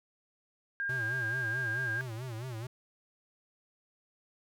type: tone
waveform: sine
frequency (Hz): 1609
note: G6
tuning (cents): +45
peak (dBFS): -31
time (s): 0.8-2.01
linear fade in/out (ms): 0
type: tone with vibrato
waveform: square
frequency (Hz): 120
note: B2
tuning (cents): -49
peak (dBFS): -38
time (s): 0.89-2.67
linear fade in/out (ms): 5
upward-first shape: sine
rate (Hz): 4.6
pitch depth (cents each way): 160
effects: none